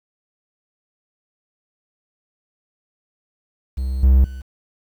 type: tone with level steps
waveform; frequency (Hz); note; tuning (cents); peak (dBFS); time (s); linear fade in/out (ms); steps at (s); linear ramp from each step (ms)
triangle; 65.41; C2; 0; -18 / -7 / -27; 3.77-4.42; 10; 4.03 / 4.24; 5
effects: 8-bit